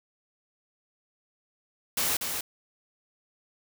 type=noise with echo; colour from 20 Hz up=white; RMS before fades=-27 dBFS; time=1.97-2.17 s; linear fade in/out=5 ms; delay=240 ms; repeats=1; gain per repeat=-5 dB; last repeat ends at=2.41 s; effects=none